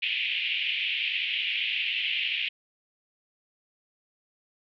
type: band-pass noise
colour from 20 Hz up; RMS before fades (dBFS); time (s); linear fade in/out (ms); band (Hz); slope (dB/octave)
white; -29; 0.02-2.49; 10; 2300 to 3100; 48
effects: none